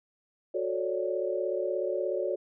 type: chord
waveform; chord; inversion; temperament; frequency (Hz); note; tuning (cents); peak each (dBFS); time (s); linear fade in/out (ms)
sine; D major seventh; first; just; 367.1 / 440.5 / 550.6 / 587.3; F#4 / A4 / C#5 / D5; -14 / +2 / -12 / 0; -32 / -35 / -32 / -34; 0.54-2.36; 10
effects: none